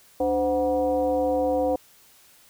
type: tone with frequency modulation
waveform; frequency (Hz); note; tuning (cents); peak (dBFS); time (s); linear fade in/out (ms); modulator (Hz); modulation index
sine; 515; C5; -28; -20; 0.2-1.76; 5; 222; 0.97
effects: white hiss -55 dBFS RMS until 2.49 s